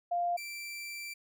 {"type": "tone pair in turn", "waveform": ["sine", "sawtooth"], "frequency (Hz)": [698.5, 2344], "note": ["F5", "D7"], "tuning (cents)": [0, -4], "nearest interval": "octave + major sixth", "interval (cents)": 2096, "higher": "second", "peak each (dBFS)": [-28, -36], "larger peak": "first", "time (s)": [[0.11, 0.37], [0.37, 1.14]], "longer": "second", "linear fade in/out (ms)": 10, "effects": []}